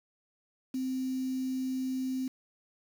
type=tone with quantisation; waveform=sine; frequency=260 Hz; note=C4; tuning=11 cents flat; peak=-30 dBFS; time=0.74-2.28 s; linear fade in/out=5 ms; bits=8; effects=none